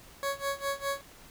20% pulse tone with tremolo, 556 Hz, C#5, 5 cents sharp, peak -23 dBFS, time 0.23-1.01 s, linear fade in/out 0 ms, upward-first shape sine, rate 4.9 Hz, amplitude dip 90%, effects pink hiss -53 dBFS RMS until 1.3 s

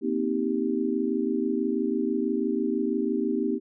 sine chord, C minor seventh, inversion third, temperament just, 235.5 / 261.6 / 314 / 392.4 Hz, Bb3 / C4 / Eb4 / G4, +18 / 0 / +16 / +2 cents, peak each -29 dBFS, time 0.01-3.6 s, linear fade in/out 50 ms, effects none

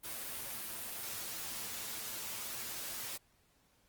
white noise with comb filter, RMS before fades -42 dBFS, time 0.03-3.18 s, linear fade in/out 20 ms, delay 8.9 ms, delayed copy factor +0.65, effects pink hiss -71 dBFS RMS until 3.88 s + Opus 32 kbps

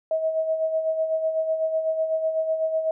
sine tone with tremolo, 639 Hz, D#5, 46 cents sharp, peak -19 dBFS, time 0.11-2.91 s, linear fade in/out 2 ms, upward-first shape sine, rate 8 Hz, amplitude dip 55%, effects none

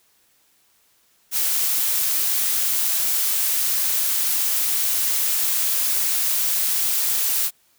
blue noise, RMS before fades -21 dBFS, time 1.31-7.51 s, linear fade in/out 50 ms, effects white hiss -61 dBFS RMS until 7.78 s

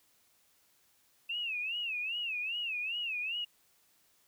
sine tone with vibrato, 2664 Hz, E7, 18 cents sharp, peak -33 dBFS, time 1.29-3.45 s, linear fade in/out 10 ms, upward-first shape sine, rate 2.5 Hz, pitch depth 160 cents each way, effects white hiss -69 dBFS RMS until 4.27 s

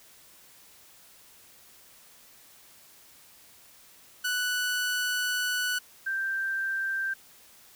sawtooth / sine tone pair in turn, 1483 / 1571.2 Hz, F#6 / G6, +4 / +4 cents, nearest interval minor second, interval 100 cents, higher second, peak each -23 / -27 dBFS, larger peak first, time 4.24-5.79 / 6.06-7.14 s, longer first, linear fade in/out 10 ms, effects white hiss -55 dBFS RMS until 7.75 s

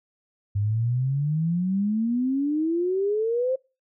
sine exponential sweep, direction up, 99.2 to 531 Hz, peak -21 dBFS, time 0.55-3.56 s, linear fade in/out 10 ms, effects noise-tail reverb RT60 0.3 s tail -25 dB re dry

